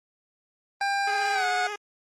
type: tone with pitch glide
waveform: 25% pulse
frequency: 797 to 730.9 Hz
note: G5 to F#5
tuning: +28 to -21 cents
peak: -20 dBFS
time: 0.81-1.67 s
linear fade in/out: 2 ms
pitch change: -149 cents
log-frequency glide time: 1.33-1.45 s
type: tone with vibrato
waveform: 10% pulse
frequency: 415.3 Hz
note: G#4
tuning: in tune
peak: -23 dBFS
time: 1.07-1.76 s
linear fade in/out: 5 ms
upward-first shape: triangle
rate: 16 Hz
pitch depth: 32 cents each way
effects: low-pass 6000 Hz 12 dB/octave + Opus 24 kbps